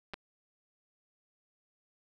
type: clicks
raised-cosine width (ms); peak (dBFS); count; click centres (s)
0.3; -24; 2; 0.136 / 0.141
effects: none